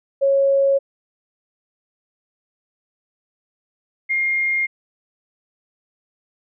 sine tone pair in turn, 550 / 2125 Hz, C#5 / C7, -14 / +26 cents, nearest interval octave + major seventh, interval 2340 cents, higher second, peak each -13 / -17 dBFS, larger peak first, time 0.21-0.79 / 4.09-4.67 s, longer neither, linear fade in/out 20 ms, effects none

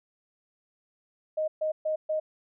sine tone bursts, 622.3 Hz, D#5, in tune, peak -25 dBFS, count 4, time 1.37-2.2 s, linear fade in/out 10 ms, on 110 ms, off 130 ms, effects none

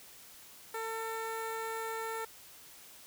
15% pulse tone with notch filter, 448.7 Hz, A4, 34 cents sharp, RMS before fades -38 dBFS, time 0.74-2.25 s, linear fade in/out 5 ms, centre 4800 Hz, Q 1.5, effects white hiss -54 dBFS RMS until 3.06 s

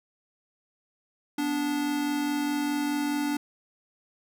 square tone pair together, 246.5 / 291.3 Hz, B3 / D4, -3 / -14 cents, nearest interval minor third, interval 289 cents, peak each -35 / -27 dBFS, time 1.38-3.37 s, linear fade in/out 5 ms, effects none

